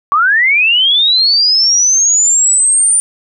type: linear sweep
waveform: sine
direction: up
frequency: 1108.7 to 9230 Hz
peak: -7 dBFS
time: 0.12-3 s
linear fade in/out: 0 ms
effects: none